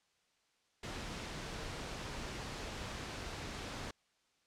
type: tone in noise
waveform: sine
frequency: 460 Hz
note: A#4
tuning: 23 cents flat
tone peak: -53 dBFS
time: 1.46-1.68 s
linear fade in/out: 5 ms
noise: pink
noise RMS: -43 dBFS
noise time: 0.83-3.91 s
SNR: -13 dB
effects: white hiss -75 dBFS RMS until 4.46 s + low-pass 6000 Hz 12 dB/octave